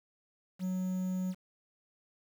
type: tone with quantisation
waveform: triangle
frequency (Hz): 185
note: F#3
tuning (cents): 0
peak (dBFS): -29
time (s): 0.59-1.35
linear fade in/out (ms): 50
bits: 9
effects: none